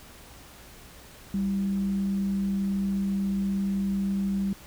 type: tone with frequency modulation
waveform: sine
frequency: 196 Hz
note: G3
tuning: in tune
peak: -24 dBFS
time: 1.34-4.53 s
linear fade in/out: 2 ms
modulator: 138 Hz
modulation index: 0.22
effects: added 60 Hz sine -55 dBFS peak until 4.66 s + pink hiss -49 dBFS RMS until 4.66 s